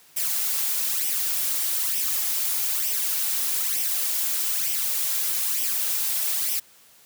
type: noise with flanger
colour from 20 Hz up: blue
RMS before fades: -25 dBFS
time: 0.16-6.6 s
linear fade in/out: 10 ms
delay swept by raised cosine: 0.35 to 3.75 ms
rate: 1.1 Hz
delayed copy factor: +0.6
effects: white hiss -54 dBFS RMS until 7.05 s + high-pass 80 Hz 12 dB/octave